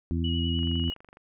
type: harmonic tone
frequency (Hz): 83.6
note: E2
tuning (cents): +25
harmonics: 1 / 2 / 3 / 4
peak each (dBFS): -27 / -32 / -31 / -37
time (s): 0.11-0.9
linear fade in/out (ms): 0
type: tone with vibrato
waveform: sine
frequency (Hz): 2922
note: F#7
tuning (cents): -22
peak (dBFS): -32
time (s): 0.24-0.94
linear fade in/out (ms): 5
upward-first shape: square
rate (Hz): 9.9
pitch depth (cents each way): 15
type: click train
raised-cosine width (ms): 0.5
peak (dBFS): -35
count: 15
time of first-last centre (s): 0.59-1.171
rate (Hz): 24.1
effects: none